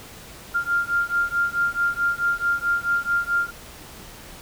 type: beating tone pair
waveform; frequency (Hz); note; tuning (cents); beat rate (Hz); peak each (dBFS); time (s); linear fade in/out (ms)
sine; 1395 / 1399.6; F6 / F6; -2 / +3; 4.6; -23; 0.54-3.51; 20
effects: pink hiss -42 dBFS RMS until 4.41 s